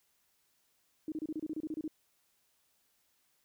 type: tone bursts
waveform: sine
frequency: 311.1 Hz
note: D#4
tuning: in tune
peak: -34 dBFS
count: 12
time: 1.08-1.879 s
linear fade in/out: 2 ms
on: 40 ms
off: 29 ms
effects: white hiss -74 dBFS RMS until 3.44 s